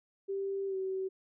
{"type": "tone with pitch glide", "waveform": "sine", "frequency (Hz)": [392, 380.2], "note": ["G4", "F#4"], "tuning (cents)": [0, 47], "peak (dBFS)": -32, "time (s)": [0.28, 1.09], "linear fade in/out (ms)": 20, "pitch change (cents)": -53, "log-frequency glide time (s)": [0.67, 0.76], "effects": []}